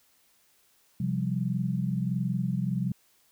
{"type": "chord", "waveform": "sine", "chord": "C suspended fourth", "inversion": "none", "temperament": "equal", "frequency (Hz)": [130.81, 174.61, 196], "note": ["C3", "F3", "G3"], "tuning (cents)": [0, 0, 0], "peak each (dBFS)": [-30, -30, -31], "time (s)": [1, 2.92], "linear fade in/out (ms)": 5, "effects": ["white hiss -65 dBFS RMS until 3.31 s"]}